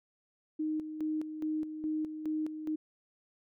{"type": "tone with tremolo", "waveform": "sine", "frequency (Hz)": 310, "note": "D#4", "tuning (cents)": -6, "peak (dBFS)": -30, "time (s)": [0.59, 2.76], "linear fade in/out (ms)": 10, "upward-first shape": "square", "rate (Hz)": 2.4, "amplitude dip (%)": 60, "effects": []}